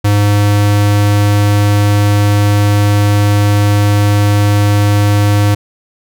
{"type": "tone", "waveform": "square", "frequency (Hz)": 102.8, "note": "G#2", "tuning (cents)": -17, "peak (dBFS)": -8, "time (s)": [0.04, 5.55], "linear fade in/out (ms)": 10, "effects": []}